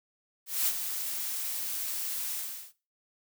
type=noise with ADSR envelope; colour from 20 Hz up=blue; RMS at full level=-26 dBFS; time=0.46-2.73 s; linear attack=210 ms; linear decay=50 ms; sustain=-8 dB; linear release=390 ms; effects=noise-tail reverb RT60 0.3 s tail -17 dB re dry